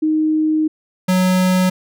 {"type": "tone pair in turn", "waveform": ["sine", "square"], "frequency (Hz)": [311.1, 184.47], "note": ["D#4", "F#3"], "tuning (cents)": [0, -5], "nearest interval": "major sixth", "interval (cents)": 905, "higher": "first", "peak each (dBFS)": -13, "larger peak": "neither", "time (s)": [[0.02, 0.68], [1.08, 1.7]], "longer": "first", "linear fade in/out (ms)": 10, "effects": []}